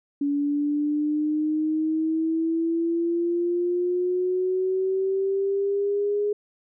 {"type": "exponential sweep", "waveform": "sine", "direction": "up", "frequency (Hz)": [284, 415.3], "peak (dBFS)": -21, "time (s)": [0.21, 6.33], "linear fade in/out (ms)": 5, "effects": []}